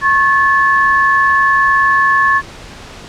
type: tone pair together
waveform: sine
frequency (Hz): 1093.4 / 1731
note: C#6 / A6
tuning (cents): -24 / -29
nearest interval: minor sixth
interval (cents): 795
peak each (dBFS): -11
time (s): 0.01-2.42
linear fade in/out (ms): 50
effects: pink hiss -33 dBFS RMS until 3.08 s + low-pass 6000 Hz 12 dB/octave